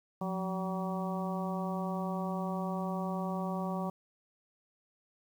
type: harmonic tone with a mistuned harmonic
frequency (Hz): 190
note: F#3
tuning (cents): +46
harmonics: 1 / 2 / 3 / 4 / 5 / 6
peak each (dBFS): -34 / -43 / -41 / -41 / -43 / -43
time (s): 0.21-3.9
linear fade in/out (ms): 5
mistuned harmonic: 1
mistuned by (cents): -90
effects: 10-bit